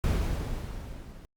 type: noise with level ramp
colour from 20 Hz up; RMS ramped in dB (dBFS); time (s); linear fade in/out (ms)
brown; -25 to -46; 0.04-1.25; 0
effects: Opus 48 kbps